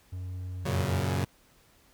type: tone with pitch glide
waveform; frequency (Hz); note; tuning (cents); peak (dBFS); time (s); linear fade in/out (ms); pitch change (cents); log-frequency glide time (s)
triangle; 91.5 to 86.36; F#2 to F2; -19 to -19; -32; 0.12-1.03; 10; -100; 0.66-0.77
type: chord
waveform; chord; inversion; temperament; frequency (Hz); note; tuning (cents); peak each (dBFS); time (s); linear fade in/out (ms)
sawtooth; F# major; none; equal with one note detuned; 92.5 / 118.03 / 138.59; F#2 / A#2 / C#3; 0 / +22 / 0; -25 / -30 / -27; 0.65-1.25; 10
effects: pink hiss -62 dBFS RMS until 1.93 s